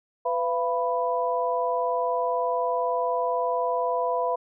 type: tone cluster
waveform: sine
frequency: 501 / 681 / 989 Hz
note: B4 / F5 / B5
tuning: +25 / -44 / +2 cents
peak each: -27 dBFS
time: 0.25-4.36 s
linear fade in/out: 10 ms
effects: none